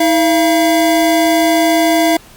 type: tone pair together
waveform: square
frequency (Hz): 320.9 / 680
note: E4 / F5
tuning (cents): -46 / -46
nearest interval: octave + minor second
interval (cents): 1300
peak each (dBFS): -13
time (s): 0-2.17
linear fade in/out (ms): 5
effects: pink hiss -41 dBFS RMS until 2.36 s + Opus 48 kbps